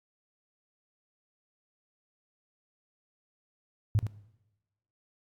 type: tone with echo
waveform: sine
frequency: 105.4 Hz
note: G#2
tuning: 26 cents sharp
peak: -21 dBFS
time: 3.95-3.99 s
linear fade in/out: 0 ms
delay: 77 ms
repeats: 1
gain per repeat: -8 dB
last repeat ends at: 4.067 s
effects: noise-tail reverb RT60 1.0 s tail -20 dB re dry + AAC 64 kbps